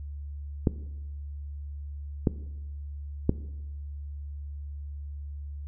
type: clicks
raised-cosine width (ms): 3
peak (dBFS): -8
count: 3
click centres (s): 0.672 / 2.272 / 3.294
effects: noise-tail reverb RT60 1.0 s tail -17 dB re dry + added 72 Hz sine -35 dBFS peak until 5.67 s